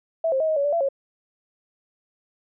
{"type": "tone with pitch steps", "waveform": "sine", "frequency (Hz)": [655, 531, 634, 628, 564, 581, 675, 549], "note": ["E5", "C5", "D#5", "D#5", "C#5", "D5", "E5", "C#5"], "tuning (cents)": [-11, 25, 32, 16, 30, -19, 41, -17], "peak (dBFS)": -19, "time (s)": [0.24, 0.888], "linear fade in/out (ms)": 5, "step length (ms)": 81, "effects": []}